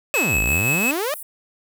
square tone with tremolo, 2584 Hz, E7, 35 cents flat, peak -18 dBFS, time 0.14-0.91 s, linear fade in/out 0 ms, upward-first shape triangle, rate 5.7 Hz, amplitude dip 35%
sawtooth exponential two-way sweep, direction down then up, 633 to 49 to 633 Hz, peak -18 dBFS, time 0.14-1.14 s, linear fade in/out 0 ms, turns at 0.4 s
pink high-pass noise, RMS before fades -35 dBFS, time 0.47-1.23 s, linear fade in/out 5 ms, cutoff 9400 Hz, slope 48 dB/octave
effects none

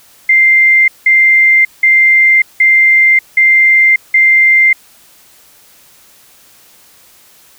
sine tone bursts, 2093 Hz, C7, in tune, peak -4 dBFS, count 6, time 0.29-4.73 s, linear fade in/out 5 ms, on 590 ms, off 180 ms, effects white hiss -44 dBFS RMS until 7.58 s

